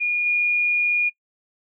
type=tone with level steps; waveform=sine; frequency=2434 Hz; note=D#7; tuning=39 cents flat; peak=-19 / -17 dBFS; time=0-1.1 s; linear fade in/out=20 ms; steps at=0.26 s; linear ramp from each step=2 ms; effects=noise-tail reverb RT60 0.1 s tail -21 dB re dry